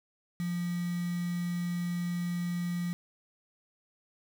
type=tone with quantisation; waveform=sine; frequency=174.61 Hz; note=F3; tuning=in tune; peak=-30 dBFS; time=0.4-2.93 s; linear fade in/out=0 ms; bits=7; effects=none